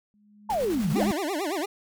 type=tone with exponential growth; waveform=sine; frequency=207.7 Hz; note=G#3; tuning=in tune; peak=-21 dBFS; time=0.14-1.11 s; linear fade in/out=0 ms; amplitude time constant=210 ms
type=exponential two-way sweep; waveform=sine; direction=down then up; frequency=932.3 to 138.59 to 932.3 Hz; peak=-23 dBFS; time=0.49-1.04 s; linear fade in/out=10 ms; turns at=0.92 s
type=noise with tremolo; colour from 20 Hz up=pink; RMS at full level=-38 dBFS; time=0.5-1.12 s; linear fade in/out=0 ms; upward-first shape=square; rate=10 Hz; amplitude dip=35%
type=tone with vibrato; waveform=25% pulse; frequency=343.1 Hz; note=F4; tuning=31 cents flat; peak=-23 dBFS; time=0.95-1.66 s; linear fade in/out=10 ms; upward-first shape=sine; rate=8.9 Hz; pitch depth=290 cents each way
effects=none